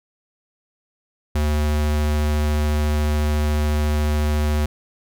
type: tone with vibrato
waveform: square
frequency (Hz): 75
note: D2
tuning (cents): +37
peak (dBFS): -18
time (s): 1.35-4.66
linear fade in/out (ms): 5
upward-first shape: triangle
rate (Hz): 14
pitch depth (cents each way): 8
effects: none